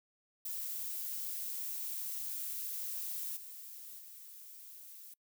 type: noise with level steps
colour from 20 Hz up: violet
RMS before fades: -40 / -49 / -52 dBFS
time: 0.45-5.14 s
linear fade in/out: 5 ms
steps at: 3.36 / 3.98 s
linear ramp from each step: 10 ms
effects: noise-tail reverb RT60 0.1 s tail -24 dB re dry